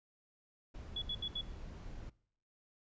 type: noise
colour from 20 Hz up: brown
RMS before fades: -47 dBFS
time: 0.74-2.1 s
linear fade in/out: 10 ms
type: tone bursts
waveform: sine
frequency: 3391 Hz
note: G#7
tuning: 35 cents sharp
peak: -36 dBFS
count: 4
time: 0.96-1.412 s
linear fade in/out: 5 ms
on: 59 ms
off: 72 ms
effects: noise-tail reverb RT60 0.6 s tail -22 dB re dry + resampled to 16000 Hz